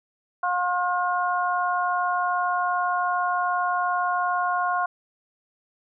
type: harmonic tone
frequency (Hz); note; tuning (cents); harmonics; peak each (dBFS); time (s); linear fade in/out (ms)
357.4; F4; +40; 2 / 3 / 4; -25 / -25 / -28; 0.43-4.86; 5
effects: none